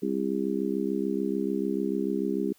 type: harmonic tone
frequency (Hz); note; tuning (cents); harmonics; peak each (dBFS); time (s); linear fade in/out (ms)
66.8; C2; +36; 3 / 4 / 5 / 6; -31 / -31 / -31 / -31; 0.02-2.53; 10
effects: white hiss -62 dBFS RMS until 2.58 s